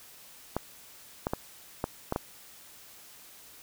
clicks, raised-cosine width 1 ms, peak -14 dBFS, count 6, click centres 0.566 / 1.269 / 1.335 / 1.841 / 2.124 / 2.161 s, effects white hiss -52 dBFS RMS until 3.62 s

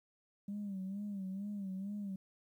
sine tone with vibrato, 197.4 Hz, G3, 12 cents sharp, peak -37 dBFS, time 0.48-2.16 s, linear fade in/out 5 ms, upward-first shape sine, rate 2.2 Hz, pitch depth 86 cents each way, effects tanh soft clip ceiling -35 dBFS + 12-bit

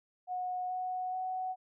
sine tone with pitch steps, 730 / 737.2 / 744.5 Hz, F#5 / F#5 / F#5, -24 / -7 / +11 cents, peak -33 dBFS, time 0.27-1.56 s, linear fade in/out 50 ms, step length 430 ms, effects none

